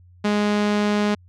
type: tone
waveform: sawtooth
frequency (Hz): 207.7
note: G#3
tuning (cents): 0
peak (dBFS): -14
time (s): 0.24-1.15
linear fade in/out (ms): 10
effects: added 89 Hz sine -47 dBFS peak until 1.28 s + low-pass 5000 Hz 12 dB/octave